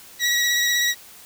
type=tone with vibrato; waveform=20% pulse; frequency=1923 Hz; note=B6; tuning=47 cents flat; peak=-13 dBFS; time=0.19-0.95 s; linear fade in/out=50 ms; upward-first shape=sine; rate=16 Hz; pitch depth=22 cents each way; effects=white hiss -45 dBFS RMS until 1.25 s